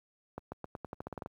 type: accelerating click train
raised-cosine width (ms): 1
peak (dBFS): -25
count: 12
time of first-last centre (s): 0.38-1.261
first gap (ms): 140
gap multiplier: 0.88
effects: high-pass 60 Hz 12 dB/octave + 11-bit